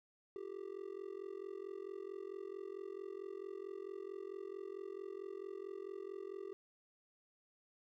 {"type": "tone with amplitude modulation", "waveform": "triangle", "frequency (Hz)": 392, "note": "G4", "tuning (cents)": 0, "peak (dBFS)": -38, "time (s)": [0.36, 6.53], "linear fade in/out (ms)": 0, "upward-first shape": "sine", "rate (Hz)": 44.5, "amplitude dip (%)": 95, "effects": []}